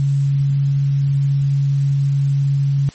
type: tone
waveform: sine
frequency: 139.3 Hz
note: C#3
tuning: 9 cents sharp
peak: -13 dBFS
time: 0-2.89 s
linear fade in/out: 0 ms
effects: white hiss -44 dBFS RMS until 2.94 s + MP3 32 kbps